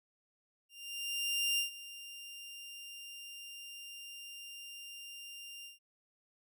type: tone with ADSR envelope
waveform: sawtooth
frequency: 2794 Hz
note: F7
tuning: in tune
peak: -26 dBFS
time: 0.69-5.79 s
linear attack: 890 ms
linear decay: 120 ms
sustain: -17 dB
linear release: 140 ms
effects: none